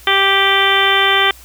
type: harmonic tone with a mistuned harmonic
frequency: 392 Hz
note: G4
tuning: in tune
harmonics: 1 / 2 / 3 / 4 / 5 / 6 / 7 / 8 / 9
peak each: -20 / -20 / -18 / -19 / -17 / -20 / -27 / -17 / -20 dBFS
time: 0.07-1.31 s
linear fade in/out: 2 ms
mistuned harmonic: 8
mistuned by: -19 cents
effects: added 60 Hz sine -42 dBFS peak until 1.44 s + white hiss -42 dBFS RMS until 1.44 s